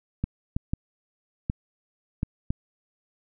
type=clicks; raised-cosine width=5 ms; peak=-13 dBFS; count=6; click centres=0.24 / 0.565 / 0.735 / 1.499 / 2.231 / 2.505 s; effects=none